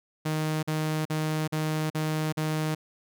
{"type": "tone bursts", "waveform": "sawtooth", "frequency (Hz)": 155.56, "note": "D#3", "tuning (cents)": 0, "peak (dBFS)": -22, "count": 6, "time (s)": [0.25, 2.75], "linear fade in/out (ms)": 10, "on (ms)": 380, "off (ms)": 44, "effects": []}